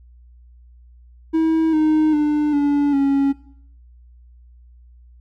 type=tone with pitch steps; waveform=triangle; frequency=321.8 / 309.9 / 298.5 / 287.5 / 276.9 Hz; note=E4 / D#4 / D4 / D4 / C#4; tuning=-42 / -7 / +28 / -37 / -2 cents; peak=-12 dBFS; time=1.33-3.33 s; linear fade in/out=20 ms; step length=400 ms; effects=noise-tail reverb RT60 0.6 s tail -18 dB re dry + added 60 Hz sine -44 dBFS peak until 5.2 s